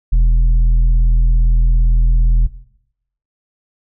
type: tone with tanh clipping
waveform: sine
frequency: 41.2 Hz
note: E1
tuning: in tune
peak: -9 dBFS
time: 0.12-2.47 s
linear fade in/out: 10 ms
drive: 5 dB
effects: noise-tail reverb RT60 0.8 s tail -17 dB re dry